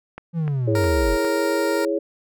clicks, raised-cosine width 0.5 ms, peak -19 dBFS, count 4, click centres 0.18 / 0.479 / 0.842 / 1.248 s
triangle linear sweep, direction down, 172.2 to 36.71 Hz, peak -18 dBFS, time 0.33-1.18 s, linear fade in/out 50 ms
sine chord, C# minor, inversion first, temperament equal, 329.6 / 415.3 / 554.4 Hz, E4 / G#4 / C#5, 0 / 0 / 0 cents, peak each -24 dBFS, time 0.67-1.99 s, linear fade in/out 10 ms
15% pulse tone, 466.2 Hz, A#4, in tune, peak -18 dBFS, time 0.75-1.85 s, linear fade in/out 2 ms
effects none

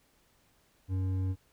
sine tone with hard clipping, 94 Hz, F#2, 28 cents sharp, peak -30 dBFS, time 0.88-1.36 s, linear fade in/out 50 ms, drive 7 dB, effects pink hiss -68 dBFS RMS until 1.52 s

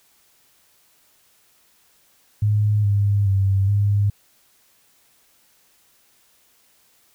sine tone with pitch steps, 105 / 101.4 / 97.4 / 101.8 Hz, G#2 / G#2 / G2 / G#2, +19 / -41 / -11 / -34 cents, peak -15 dBFS, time 2.42-4.1 s, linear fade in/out 5 ms, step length 420 ms, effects white hiss -59 dBFS RMS until 7.14 s

